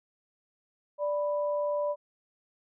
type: tone pair together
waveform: sine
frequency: 587.3 / 987.8 Hz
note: D5 / B5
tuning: 0 / 0 cents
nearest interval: major sixth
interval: 900 cents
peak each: -27 / -36 dBFS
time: 0.98-1.96 s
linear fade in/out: 50 ms
effects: none